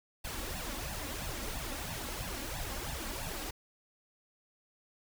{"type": "noise with flanger", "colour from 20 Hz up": "pink", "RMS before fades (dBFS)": -39, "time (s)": [0.24, 3.51], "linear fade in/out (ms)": 10, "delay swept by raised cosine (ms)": [1.1, 3.7], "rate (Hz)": 3, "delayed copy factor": 0.8, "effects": []}